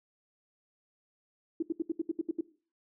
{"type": "tone bursts", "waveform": "sine", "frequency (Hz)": 327.6, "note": "E4", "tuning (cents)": -11, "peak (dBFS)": -27, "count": 9, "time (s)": [1.6, 2.41], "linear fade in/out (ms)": 5, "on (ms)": 26, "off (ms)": 72, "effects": ["noise-tail reverb RT60 0.4 s tail -18 dB re dry"]}